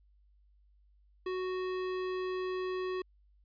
sine tone with hard clipping, 370 Hz, F#4, in tune, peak -35 dBFS, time 1.26-3.02 s, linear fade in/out 5 ms, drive 18 dB, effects added 50 Hz sine -62 dBFS peak until 3.44 s + resampled to 11025 Hz

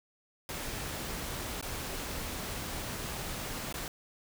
pink noise with dropouts, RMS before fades -38 dBFS, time 0.49-3.88 s, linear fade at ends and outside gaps 1 ms, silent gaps 1.612-1.626 / 3.726-3.741 s, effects none

